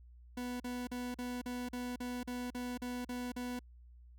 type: tone bursts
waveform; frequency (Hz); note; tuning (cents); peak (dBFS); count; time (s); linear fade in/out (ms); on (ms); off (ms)
40% pulse; 246.7; B3; -2; -37; 12; 0.37-3.592; 5; 230; 42
effects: added 60 Hz sine -54 dBFS peak until 4.18 s